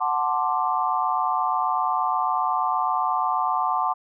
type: chord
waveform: sine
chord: D dominant seventh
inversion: first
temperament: equal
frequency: 740 / 880 / 1046.5 / 1174.7 Hz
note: F#5 / A5 / C6 / D6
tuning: 0 / 0 / 0 / 0 cents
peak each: -26 dBFS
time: 0-3.94 s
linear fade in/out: 20 ms
effects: none